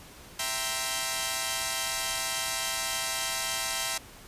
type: chord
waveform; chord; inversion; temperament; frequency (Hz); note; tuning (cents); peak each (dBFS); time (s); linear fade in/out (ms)
5% pulse; C dominant seventh; first; equal; 659.3 / 784 / 932.3 / 1046.5; E5 / G5 / Bb5 / C6; 0 / 0 / 0 / 0; -23; 0.39-3.98; 5
effects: pink hiss -49 dBFS RMS until 4.27 s + resampled to 32000 Hz